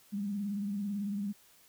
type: tone with vibrato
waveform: sine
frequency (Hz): 202.4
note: G#3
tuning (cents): -44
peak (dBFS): -32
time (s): 0.12-1.33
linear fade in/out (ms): 20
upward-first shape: sine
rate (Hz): 18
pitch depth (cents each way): 61
effects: white hiss -62 dBFS RMS until 1.68 s